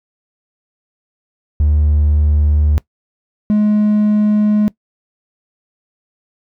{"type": "tone pair in turn", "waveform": "triangle", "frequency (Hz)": [74.8, 210.5], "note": ["D2", "G#3"], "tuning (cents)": [32, 24], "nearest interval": "octave + tritone", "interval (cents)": 1792, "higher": "second", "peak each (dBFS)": -7, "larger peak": "neither", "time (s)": [[1.6, 2.78], [3.5, 4.68]], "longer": "neither", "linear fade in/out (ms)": 0, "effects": ["noise-tail reverb RT60 0.1 s tail -21 dB re dry", "tanh soft clip ceiling -3 dBFS"]}